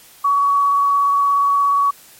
sine tone with vibrato, 1128 Hz, C#6, 30 cents sharp, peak -12 dBFS, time 0.24-1.91 s, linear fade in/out 10 ms, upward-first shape triangle, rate 17 Hz, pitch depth 12 cents each way, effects white hiss -45 dBFS RMS until 2.19 s + MP3 64 kbps

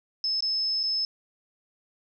sine tone with dropouts, 5220 Hz, E8, 18 cents flat, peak -24 dBFS, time 0.24-1.05 s, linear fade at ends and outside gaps 1 ms, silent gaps 0.406-0.424 / 0.831-0.836 s, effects none

